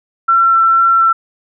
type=tone with vibrato; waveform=sine; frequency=1349 Hz; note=E6; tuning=40 cents sharp; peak=-7 dBFS; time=0.28-1.13 s; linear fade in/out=10 ms; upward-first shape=sine; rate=2.2 Hz; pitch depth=8 cents each way; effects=none

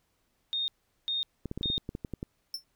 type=tone bursts; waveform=sine; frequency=3685 Hz; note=A#7; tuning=21 cents flat; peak=-28 dBFS; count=3; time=0.53-1.78 s; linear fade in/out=0 ms; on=150 ms; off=400 ms
type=clicks; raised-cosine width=3 ms; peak=-22 dBFS; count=12; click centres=1.457 / 1.514 / 1.576 / 1.611 / 1.658 / 1.701 / 1.779 / 1.891 / 1.951 / 2.048 / 2.137 / 2.229 s
type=tone with exponential decay; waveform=45% pulse; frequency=5370 Hz; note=E8; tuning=31 cents sharp; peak=-29 dBFS; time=2.54-2.64 s; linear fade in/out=2 ms; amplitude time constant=20 ms
effects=pink hiss -74 dBFS RMS until 2.75 s

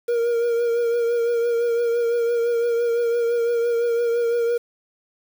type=tone with vibrato; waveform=triangle; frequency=470.3 Hz; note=A#4; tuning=15 cents sharp; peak=-16 dBFS; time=0.08-4.58 s; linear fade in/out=10 ms; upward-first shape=triangle; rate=5.9 Hz; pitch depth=35 cents each way; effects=7-bit

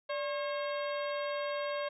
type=harmonic tone with a mistuned harmonic; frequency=541 Hz; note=C#5; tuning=42 cents flat; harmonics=1 / 2 / 3 / 4 / 5 / 6 / 7 / 8; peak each=-34 / -40 / -44 / -46 / -48 / -50 / -51 / -52 dBFS; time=0.09-1.89 s; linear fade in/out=10 ms; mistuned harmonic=1; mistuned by=+130 cents; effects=none

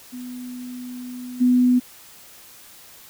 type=tone with level steps; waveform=sine; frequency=248.9 Hz; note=B3; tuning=14 cents sharp; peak=-31 / -13 dBFS; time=0.12-1.8 s; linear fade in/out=20 ms; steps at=1.4 s; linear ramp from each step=20 ms; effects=white hiss -46 dBFS RMS until 3.09 s

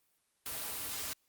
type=noise with comb filter; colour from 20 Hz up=white; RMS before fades=-39 dBFS; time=0.46-1.13 s; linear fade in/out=0 ms; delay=5.5 ms; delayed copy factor=-0.65; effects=white hiss -75 dBFS RMS until 1.28 s + Opus 32 kbps

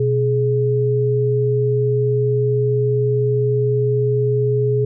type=tone pair together; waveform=sine; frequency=124.5 / 419.8 Hz; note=B2 / G#4; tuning=+14 / +19 cents; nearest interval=octave + major sixth; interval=2105 cents; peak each=-17 dBFS; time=0-4.85 s; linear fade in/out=5 ms; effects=none

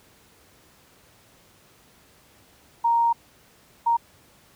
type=tone bursts at uneven times; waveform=sine; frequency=932.3 Hz; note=A#5; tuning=in tune; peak=-17 dBFS; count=2; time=2.84-3.13 / 3.86-3.97 s; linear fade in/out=10 ms; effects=pink hiss -56 dBFS RMS until 4.55 s + high-pass 60 Hz 12 dB/octave

